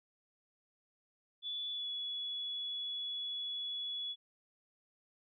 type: tone with pitch glide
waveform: sine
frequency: 3448 to 3393 Hz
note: A7 to G#7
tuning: -36 to +36 cents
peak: -37 dBFS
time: 1.42-4.16 s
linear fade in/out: 50 ms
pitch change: -28 cents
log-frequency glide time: 1.72-1.89 s
effects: none